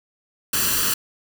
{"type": "noise with comb filter", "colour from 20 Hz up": "white", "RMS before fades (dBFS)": -21, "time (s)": [0.53, 0.94], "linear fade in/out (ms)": 5, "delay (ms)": 0.68, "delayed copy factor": 0.7, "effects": []}